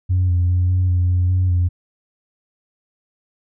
sine tone with pitch steps, 91.4 / 88.2 / 90 / 91.5 / 89.2 / 89.8 / 91.8 / 88.6 Hz, F#2 / F2 / F#2 / F#2 / F2 / F2 / F#2 / F2, -21 / +18 / -47 / -19 / +37 / +49 / -13 / +25 cents, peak -12 dBFS, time 0.09-1.69 s, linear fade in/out 20 ms, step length 200 ms, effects tanh soft clip ceiling -11 dBFS

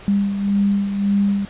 sine beating tone pair, 200 / 201.8 Hz, G3 / G#3, +35 / -49 cents, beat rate 1.8 Hz, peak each -16 / -24 dBFS, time 0.08-1.45 s, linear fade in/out 0 ms, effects pink hiss -40 dBFS RMS until 1.49 s + resampled to 8000 Hz

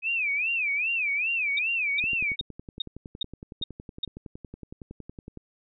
sine tone with vibrato, 2489 Hz, D#7, in tune, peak -24 dBFS, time 0.02-2.36 s, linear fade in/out 50 ms, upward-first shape sine, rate 2.5 Hz, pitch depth 190 cents each way
sine tone bursts, 3709 Hz, A#7, 9 cents flat, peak -25 dBFS, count 7, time 1.57-4.05 s, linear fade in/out 5 ms, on 20 ms, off 390 ms
click train, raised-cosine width 3 ms, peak -27 dBFS, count 37, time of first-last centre 2.04-5.373 s, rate 10.8 Hz
effects none

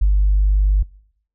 sine tone, 49.64 Hz, G1, 22 cents sharp, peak -10 dBFS, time 0.01-0.83 s, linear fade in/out 10 ms, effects noise-tail reverb RT60 0.7 s tail -24 dB re dry + tanh soft clip ceiling -7 dBFS

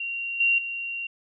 sine tone with level steps, 2758 Hz, F7, 22 cents flat, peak -28 / -18 / -29 dBFS, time 0-1.07 s, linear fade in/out 5 ms, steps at 0.4 / 0.58 s, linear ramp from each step 5 ms, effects none

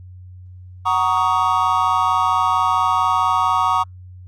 triangle chord, D# minor seventh, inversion first, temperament just, 746.7 / 933.4 / 1120.1 / 1244.5 Hz, F#5 / A#5 / C#6 / D#6, +16 / +2 / +18 / 0 cents, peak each -21 / -18 / -17 / -19 dBFS, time 0.85-3.84 s, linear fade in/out 20 ms, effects added 91 Hz sine -36 dBFS peak until 4.27 s + Opus 48 kbps

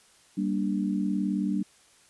sine chord, G minor, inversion none, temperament just, 196 / 235.2 / 294 Hz, G3 / Bb3 / D4, 0 / +16 / +2 cents, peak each -27 / -32 / -30 dBFS, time 0.37-1.63 s, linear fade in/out 10 ms, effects white hiss -59 dBFS RMS until 2.09 s + resampled to 24000 Hz

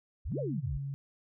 sine exponential two-way sweep, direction up then down, 46.62 to 627 to 46.62 Hz, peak -33 dBFS, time 0.25-0.78 s, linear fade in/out 10 ms, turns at 0.39 s
sine tone, 138.59 Hz, C#3, in tune, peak -34 dBFS, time 0.32-0.94 s, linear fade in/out 0 ms
effects none

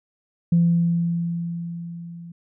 sine tone with level ramp, 170 Hz, F3, 46 cents flat, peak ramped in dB -12 to -36 dBFS, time 0.52-2.32 s, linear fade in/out 5 ms, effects tanh soft clip ceiling -9 dBFS

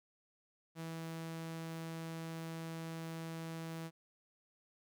sawtooth tone, 163.5 Hz, E3, 14 cents flat, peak -38 dBFS, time 0.75-3.91 s, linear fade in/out 50 ms, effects none

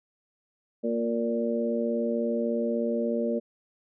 harmonic tone with a mistuned harmonic, 116.54 Hz, A#2, in tune, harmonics 2 / 3 / 4 / 5, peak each -28 / -34 / -30 / -31 dBFS, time 0.83-3.4 s, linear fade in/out 20 ms, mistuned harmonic 3, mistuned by +15 cents, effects none

